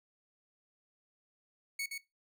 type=tone with echo; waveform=sawtooth; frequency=2219 Hz; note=C#7; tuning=1 cent sharp; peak=-31 dBFS; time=1.79-1.86 s; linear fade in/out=5 ms; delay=120 ms; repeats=1; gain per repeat=-4 dB; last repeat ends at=1.98 s; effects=noise-tail reverb RT60 0.2 s tail -18 dB re dry